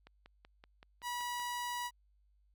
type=click train; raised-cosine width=0.3 ms; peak=-38 dBFS; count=8; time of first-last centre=0.07-1.398 s; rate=5.27 Hz
type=tone; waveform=sawtooth; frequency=971 Hz; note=B5; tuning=30 cents flat; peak=-33 dBFS; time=1.02-1.91 s; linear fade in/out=50 ms
effects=added 50 Hz sine -67 dBFS peak until 2.54 s